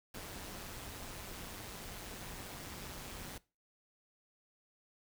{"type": "noise with amplitude modulation", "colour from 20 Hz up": "pink", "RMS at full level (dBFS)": -44, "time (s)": [0.14, 3.38], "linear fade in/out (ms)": 5, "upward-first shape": "sine", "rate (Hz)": 191, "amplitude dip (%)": 60, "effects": ["noise-tail reverb RT60 0.3 s tail -21 dB re dry"]}